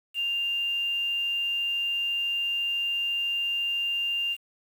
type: tone with quantisation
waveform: sine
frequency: 2794 Hz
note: F7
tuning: in tune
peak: -25 dBFS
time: 0.14-4.37 s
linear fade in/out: 50 ms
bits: 8
effects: none